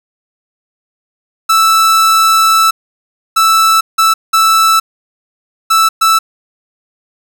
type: tone bursts at uneven times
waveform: 45% pulse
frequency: 1318.5 Hz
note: E6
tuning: in tune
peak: -6 dBFS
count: 6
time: 1.49-2.71 / 3.36-3.81 / 3.98-4.14 / 4.33-4.8 / 5.7-5.89 / 6.01-6.19 s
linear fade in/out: 10 ms
effects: none